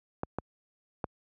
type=clicks; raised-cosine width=1 ms; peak=-17 dBFS; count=3; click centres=0.234 / 0.386 / 1.042 s; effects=high-pass 60 Hz 12 dB/octave